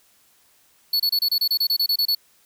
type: tone bursts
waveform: square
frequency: 4419 Hz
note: C#8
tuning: 6 cents flat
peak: -18 dBFS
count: 13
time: 0.93-2.15 s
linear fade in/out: 5 ms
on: 68 ms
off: 28 ms
effects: white hiss -59 dBFS RMS until 2.45 s